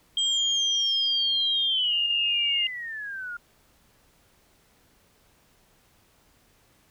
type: tone with pitch glide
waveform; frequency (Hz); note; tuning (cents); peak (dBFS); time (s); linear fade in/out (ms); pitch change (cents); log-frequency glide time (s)
sine; 3210 to 2827; G7 to F7; +40 to +20; -22; 0.17-2.67; 2; -220; 1.68-1.95
type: exponential sweep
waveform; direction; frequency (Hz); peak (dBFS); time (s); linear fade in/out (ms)
sine; down; 7970 to 1400; -32; 0.18-3.37; 5
effects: pink hiss -62 dBFS RMS until 6.9 s